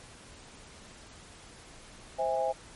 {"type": "chord", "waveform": "sine", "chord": "C augmented", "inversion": "none", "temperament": "just", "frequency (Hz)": [523.3, 654.1, 817.6], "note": ["C5", "E5", "G#5"], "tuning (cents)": [0, -14, -27], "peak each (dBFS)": -31, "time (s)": [2.18, 2.53], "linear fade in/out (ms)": 20, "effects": ["pink hiss -51 dBFS RMS until 2.75 s", "MP3 48 kbps"]}